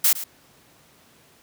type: noise with echo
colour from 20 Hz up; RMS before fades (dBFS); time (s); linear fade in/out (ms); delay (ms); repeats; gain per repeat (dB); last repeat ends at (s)
blue; -17; 0.04-0.13; 5; 110; 1; -14; 0.24
effects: pink hiss -55 dBFS RMS until 1.42 s + high-pass 100 Hz 12 dB/octave